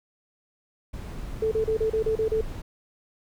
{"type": "noise", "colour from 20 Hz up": "brown", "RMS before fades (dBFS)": -35, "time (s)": [0.93, 2.62], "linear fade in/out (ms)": 10}
{"type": "tone bursts", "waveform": "sine", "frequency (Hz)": 440, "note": "A4", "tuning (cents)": 0, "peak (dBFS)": -21, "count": 8, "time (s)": [1.42, 2.411], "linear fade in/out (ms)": 5, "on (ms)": 95, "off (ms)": 33}
{"effects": []}